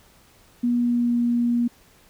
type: tone with pitch glide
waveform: sine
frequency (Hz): 241.2 to 238.6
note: B3 to A#3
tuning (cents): -41 to +41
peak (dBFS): -18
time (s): 0.63-1.68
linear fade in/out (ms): 10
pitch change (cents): -18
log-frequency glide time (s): 0.76-1.19
effects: pink hiss -55 dBFS RMS until 2.09 s